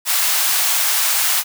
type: high-pass noise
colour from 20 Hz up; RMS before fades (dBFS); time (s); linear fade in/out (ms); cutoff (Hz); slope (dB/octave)
white; -17; 0.05-1.44; 50; 720; 24
effects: none